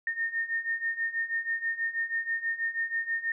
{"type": "beating tone pair", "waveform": "sine", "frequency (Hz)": [1826, 1832.2], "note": ["A#6", "A#6"], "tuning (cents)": [-36, -30], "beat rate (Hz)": 6.2, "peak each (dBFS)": [-33, -30], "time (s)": [0.07, 3.32], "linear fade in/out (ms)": 2, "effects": []}